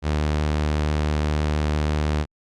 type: tone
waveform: sawtooth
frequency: 75.5 Hz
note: D2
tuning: 48 cents sharp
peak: -16 dBFS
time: 0.02-2.26 s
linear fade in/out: 50 ms
effects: low-pass 6000 Hz 12 dB/octave + Opus 48 kbps